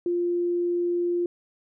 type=tone; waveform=sine; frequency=349.2 Hz; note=F4; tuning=in tune; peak=-22 dBFS; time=0.06-1.26 s; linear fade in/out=2 ms; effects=none